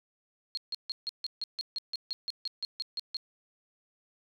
sine tone bursts, 4252 Hz, C8, 27 cents sharp, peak -31 dBFS, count 16, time 0.55-3.168 s, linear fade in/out 0 ms, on 23 ms, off 150 ms, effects none

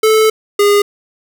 square tone pair in turn, 436.5 / 408.7 Hz, A4 / G#4, -14 / -28 cents, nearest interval minor second, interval 114 cents, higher first, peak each -8 dBFS, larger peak neither, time 0.03-0.3 / 0.59-0.82 s, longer first, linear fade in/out 5 ms, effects none

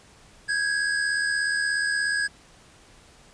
square tone pair together, 1584.4 / 1661.2 Hz, G6 / G#6, +18 / 0 cents, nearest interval minor second, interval 82 cents, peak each -32 / -24 dBFS, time 0.48-2.28 s, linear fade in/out 20 ms, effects pink hiss -53 dBFS RMS until 3.33 s + resampled to 22050 Hz

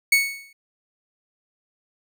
40% pulse tone with exponential decay, 2217 Hz, C#7, in tune, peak -11 dBFS, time 0.12-0.53 s, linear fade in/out 5 ms, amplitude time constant 87 ms, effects none

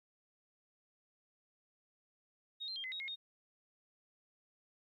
sine tone with pitch steps, 3742 / 4150 / 3200 / 2041 / 3780 / 2151 / 3705 Hz, A#7 / C8 / G7 / C7 / A#7 / C7 / A#7, +6 / -15 / +35 / -44 / +23 / +47 / -11 cents, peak -40 dBFS, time 2.6-3.16 s, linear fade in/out 20 ms, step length 80 ms, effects 13-bit

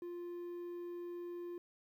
triangle tone, 349.2 Hz, F4, in tune, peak -40 dBFS, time 0.02-1.58 s, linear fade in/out 2 ms, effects 12-bit

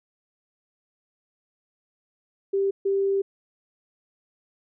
sine tone bursts at uneven times, 392.9 Hz, G4, 4 cents sharp, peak -20 dBFS, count 2, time 2.53-2.71 / 2.85-3.22 s, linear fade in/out 10 ms, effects none

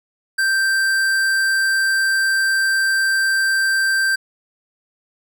sine tone with tanh clipping, 1568 Hz, G6, in tune, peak -17 dBFS, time 0.38-4.16 s, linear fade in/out 10 ms, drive 17 dB, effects none

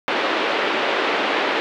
pink band-pass noise, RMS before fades -21 dBFS, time 0.08-1.6 s, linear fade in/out 0 ms, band 320 to 3400 Hz, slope 24 dB/octave, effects none

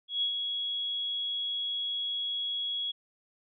sine tone with ADSR envelope, 3335 Hz, G#7, 7 cents sharp, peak -25 dBFS, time 0.08-2.92 s, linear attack 140 ms, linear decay 95 ms, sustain -5 dB, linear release 15 ms, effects none

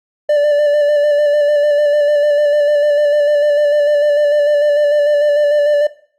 triangle tone with vibrato, 587.3 Hz, D5, in tune, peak -7 dBFS, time 0.29-5.87 s, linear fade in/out 5 ms, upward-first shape square, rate 6.7 Hz, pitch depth 22 cents each way, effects noise-tail reverb RT60 0.5 s tail -17 dB re dry + Opus 48 kbps

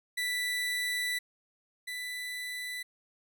30% pulse tone pair in turn, 1975.5 / 1986.6 Hz, B6 / B6, 0 / +10 cents, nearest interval unison, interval 10 cents, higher second, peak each -27 / -33 dBFS, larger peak first, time 0.17-1.19 / 1.87-2.83 s, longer first, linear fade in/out 10 ms, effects none

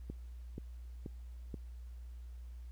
click train, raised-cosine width 3 ms, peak -29 dBFS, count 4, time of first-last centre 0.1-1.542 s, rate 2.08 Hz, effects added 60 Hz sine -45 dBFS peak until 2.71 s + pink hiss -71 dBFS RMS until 2.71 s

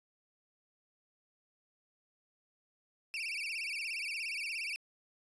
35% pulse tone with vibrato, 2489 Hz, D#7, in tune, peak -34 dBFS, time 3.14-4.76 s, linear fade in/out 0 ms, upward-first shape sine, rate 17 Hz, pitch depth 180 cents each way, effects resampled to 22050 Hz

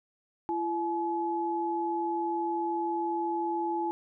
sine tone pair together, 338.8 / 852.8 Hz, E4 / G#5, +48 / +46 cents, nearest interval octave + major third, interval 1598 cents, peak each -31 / -30 dBFS, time 0.49-3.91 s, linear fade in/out 0 ms, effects none

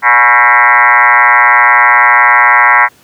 sine tone with frequency modulation, 1471 Hz, F#6, 11 cents flat, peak -3 dBFS, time 0.02-2.89 s, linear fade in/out 50 ms, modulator 124 Hz, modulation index 5.1, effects pink hiss -45 dBFS RMS until 3.03 s + high-pass 100 Hz 12 dB/octave

